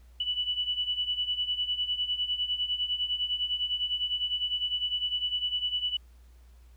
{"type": "beating tone pair", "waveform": "sine", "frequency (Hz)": [2956, 2965.9], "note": ["F#7", "F#7"], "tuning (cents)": [-2, 3], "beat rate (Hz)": 9.9, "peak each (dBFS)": [-33, -29], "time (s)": [0.2, 5.97], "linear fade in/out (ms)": 5, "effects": ["added 60 Hz sine -51 dBFS peak until 6.76 s", "pink hiss -67 dBFS RMS until 6.76 s"]}